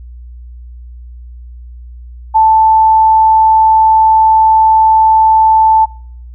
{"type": "tone", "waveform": "sine", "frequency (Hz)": 880, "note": "A5", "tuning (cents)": 0, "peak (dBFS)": -4, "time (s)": [2.34, 5.86], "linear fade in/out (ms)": 20, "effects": ["noise-tail reverb RT60 0.6 s tail -26 dB re dry", "added 60 Hz sine -28 dBFS peak until 6.34 s"]}